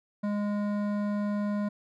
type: tone with hard clipping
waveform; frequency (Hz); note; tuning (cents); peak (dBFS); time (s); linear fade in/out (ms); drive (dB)
sine; 206.1; G#3; -13; -29; 0.23-1.69; 10; 13
effects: none